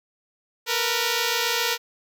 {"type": "tone pair together", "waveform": "5% pulse", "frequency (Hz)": [457.6, 484.8], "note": ["A#4", "B4"], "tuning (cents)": [-32, -32], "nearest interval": "minor second", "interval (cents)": 100, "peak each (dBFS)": -13, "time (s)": [0.66, 1.78], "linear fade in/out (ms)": 50, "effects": []}